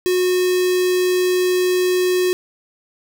square tone with notch filter, 364.6 Hz, F#4, 25 cents flat, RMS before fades -17 dBFS, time 0.06-2.33 s, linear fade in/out 0 ms, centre 1200 Hz, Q 1.5, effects none

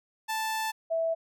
sawtooth / sine tone pair in turn, 880 / 656.3 Hz, A5 / E5, 0 / -8 cents, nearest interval perfect fourth, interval 508 cents, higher first, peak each -25 dBFS, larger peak neither, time 0.28-0.72 / 0.9-1.15 s, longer first, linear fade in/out 20 ms, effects none

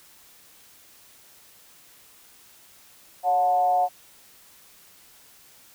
sine tone with frequency modulation, 724 Hz, F#5, 38 cents flat, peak -18 dBFS, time 3.23-3.89 s, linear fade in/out 50 ms, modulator 164 Hz, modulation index 0.52, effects white hiss -53 dBFS RMS until 5.74 s

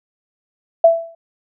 sine tone with exponential decay, 665 Hz, E5, 15 cents sharp, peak -3 dBFS, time 0.84-1.15 s, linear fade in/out 5 ms, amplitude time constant 66 ms, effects none

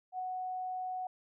sine tone with ADSR envelope, 740 Hz, F#5, in tune, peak -33 dBFS, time 0.12-1.07 s, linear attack 71 ms, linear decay 4 ms, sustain -2 dB, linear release 3 ms, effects none

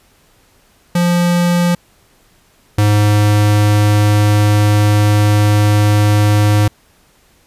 square tone pair in turn, 174.61 / 104.43 Hz, F3 / G#2, 0 / +10 cents, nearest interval major sixth, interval 890 cents, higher first, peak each -11 / -9 dBFS, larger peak second, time 0.95-1.75 / 2.78-6.68 s, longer second, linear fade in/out 5 ms, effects pink hiss -52 dBFS RMS until 7.46 s + resampled to 32000 Hz

